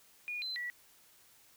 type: tone with pitch steps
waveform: sine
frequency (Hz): 2443 / 4062 / 1944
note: D#7 / B7 / B6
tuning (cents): -32 / +48 / -28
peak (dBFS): -36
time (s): 0.28-0.7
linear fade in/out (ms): 0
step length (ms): 140
effects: white hiss -63 dBFS RMS until 1.56 s